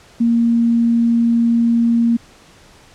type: tone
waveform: sine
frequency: 233.1 Hz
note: A#3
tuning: in tune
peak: -11 dBFS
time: 0.2-2.17 s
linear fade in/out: 10 ms
effects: pink hiss -46 dBFS RMS until 2.94 s + low-pass 8000 Hz 12 dB/octave